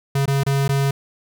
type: tone with dropouts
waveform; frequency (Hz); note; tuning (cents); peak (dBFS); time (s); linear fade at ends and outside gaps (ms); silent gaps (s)
square; 138.3; C#3; -4; -17; 0.15-0.91; 5; 0.258-0.277 / 0.435-0.464 / 0.68-0.691
effects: none